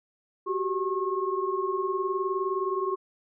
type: tone cluster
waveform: sine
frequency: 371.1 / 390.5 / 1084 Hz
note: F#4 / G4 / C#6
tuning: +5 / -7 / -39 cents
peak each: -30 dBFS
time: 0.46-2.96 s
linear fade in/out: 20 ms
effects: none